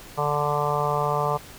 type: harmonic tone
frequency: 147 Hz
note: D3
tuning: 2 cents sharp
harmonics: 1 / 3 / 4 / 5 / 6 / 7 / 8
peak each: -29 / -29 / -29 / -29 / -29 / -29 / -29 dBFS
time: 0.17-1.38 s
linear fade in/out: 20 ms
effects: pink hiss -44 dBFS RMS until 1.58 s